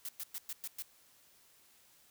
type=noise bursts; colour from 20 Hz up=blue; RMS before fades=-41 dBFS; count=6; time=0.05-0.822 s; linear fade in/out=0 ms; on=37 ms; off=110 ms; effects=white hiss -65 dBFS RMS until 2.1 s